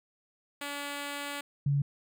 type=tone pair in turn; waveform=5% pulse / sine; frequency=286.1 / 141.65 Hz; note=D4 / C#3; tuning=-45 / +38 cents; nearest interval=octave; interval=1217 cents; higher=first; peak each=-24 / -24 dBFS; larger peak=neither; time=0.61-1.41 / 1.66-1.82 s; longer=first; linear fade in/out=5 ms; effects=none